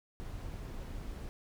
brown noise, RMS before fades -42 dBFS, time 0.2-1.29 s, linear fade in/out 0 ms, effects none

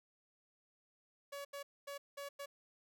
sawtooth tone bursts at uneven times, 565 Hz, C#5, 33 cents sharp, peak -40 dBFS, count 5, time 1.32-1.45 / 1.53-1.63 / 1.87-1.98 / 2.17-2.29 / 2.39-2.46 s, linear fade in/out 10 ms, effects none

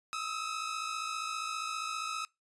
sawtooth tone pair together, 1264 / 1319 Hz, D#6 / E6, +27 / +1 cents, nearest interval minor second, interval 74 cents, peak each -33 / -35 dBFS, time 0.13-2.25 s, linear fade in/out 0 ms, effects noise-tail reverb RT60 0.2 s tail -23 dB re dry + resampled to 22050 Hz

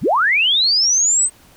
sine linear sweep, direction up, 58.9 to 8372 Hz, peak -12 dBFS, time 0.01-1.3 s, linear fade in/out 50 ms, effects pink hiss -49 dBFS RMS until 1.56 s

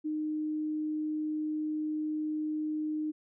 sine tone, 307 Hz, D#4, 23 cents flat, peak -30 dBFS, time 0.04-3.12 s, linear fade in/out 20 ms, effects none

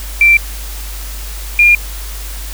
sine tone pair in turn, 2349 / 2409 Hz, D7 / D7, 0 / +43 cents, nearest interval unison, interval 43 cents, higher second, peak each -4 dBFS, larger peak neither, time 0.21-0.37 / 1.59-1.75 s, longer neither, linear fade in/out 2 ms, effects added 50 Hz sine -23 dBFS peak until 2.53 s + white hiss -30 dBFS RMS until 2.53 s

